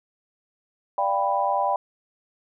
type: chord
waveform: sine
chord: G dominant seventh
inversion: second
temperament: equal with one note detuned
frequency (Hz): 587.3 / 698.5 / 788.5 / 987.8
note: D5 / F5 / G5 / B5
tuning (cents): 0 / 0 / +10 / 0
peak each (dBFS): -27 / -29 / -24 / -25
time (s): 0.98-1.76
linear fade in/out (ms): 2
effects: none